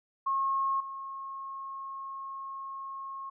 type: tone with level steps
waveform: sine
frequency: 1084 Hz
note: C#6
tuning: 39 cents flat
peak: -26 / -37 dBFS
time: 0.26-3.3 s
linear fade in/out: 10 ms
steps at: 0.8 s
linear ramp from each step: 5 ms
effects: none